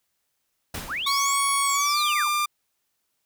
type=noise with exponential decay; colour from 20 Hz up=pink; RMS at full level=-30 dBFS; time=0.74-1.3 s; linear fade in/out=5 ms; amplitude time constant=120 ms
type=linear two-way sweep; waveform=sine; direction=up then down; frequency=698.5 to 10210 to 698.5 Hz; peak=-26 dBFS; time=0.87-2.29 s; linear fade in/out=50 ms; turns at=1.49 s
type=tone with pitch glide; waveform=sawtooth; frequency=1114 to 1194 Hz; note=C#6 to D6; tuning=+8 to +28 cents; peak=-18 dBFS; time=1.06-2.46 s; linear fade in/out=10 ms; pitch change=+120 cents; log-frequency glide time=1.72-2 s
effects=white hiss -75 dBFS RMS until 3.25 s